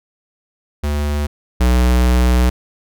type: tone pair in turn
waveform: square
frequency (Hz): 73.42 / 61.74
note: D2 / B1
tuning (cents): 0 / 0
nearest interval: minor third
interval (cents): 300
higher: first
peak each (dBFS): -17 / -11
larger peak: second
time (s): 0.83-1.27 / 1.6-2.5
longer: second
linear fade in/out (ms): 10
effects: none